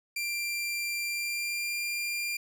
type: tone with pitch glide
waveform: sawtooth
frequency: 2370 to 2391 Hz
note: D7 to D7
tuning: +15 to +30 cents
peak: -27 dBFS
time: 0.16-2.37 s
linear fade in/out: 5 ms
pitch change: +15 cents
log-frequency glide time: 1.03-1.77 s
effects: none